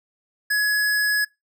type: tone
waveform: square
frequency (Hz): 1686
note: G#6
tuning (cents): +26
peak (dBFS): -19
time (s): 0.5-1.25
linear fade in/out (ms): 10
effects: noise-tail reverb RT60 0.2 s tail -24 dB re dry